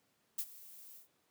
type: noise with ADSR envelope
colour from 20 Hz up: violet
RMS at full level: -35 dBFS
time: 0.38-1.08 s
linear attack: 10 ms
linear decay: 56 ms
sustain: -19 dB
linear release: 120 ms
effects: pink hiss -75 dBFS RMS until 1.3 s + high-pass 150 Hz 12 dB/octave